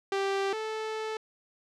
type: tone pair in turn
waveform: sawtooth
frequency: 392 / 437.3 Hz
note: G4 / A4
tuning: 0 / -11 cents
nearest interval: major second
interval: 189 cents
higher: second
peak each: -23 / -28 dBFS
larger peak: first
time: 0.12-0.53 / 0.53-1.17 s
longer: second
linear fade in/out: 2 ms
effects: low-pass 5000 Hz 12 dB/octave